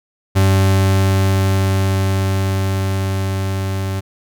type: tone with level ramp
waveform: 40% pulse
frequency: 96.4 Hz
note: G2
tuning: 28 cents flat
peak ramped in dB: -9 to -18 dBFS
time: 0.35-4.01 s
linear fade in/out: 20 ms
effects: none